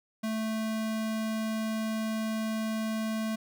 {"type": "tone", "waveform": "square", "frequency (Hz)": 220, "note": "A3", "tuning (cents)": 0, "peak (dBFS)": -30, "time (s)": [0.23, 3.36], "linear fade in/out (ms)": 10, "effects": []}